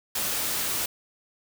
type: noise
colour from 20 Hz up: white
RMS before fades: -28 dBFS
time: 0.15-0.86 s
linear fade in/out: 5 ms
effects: none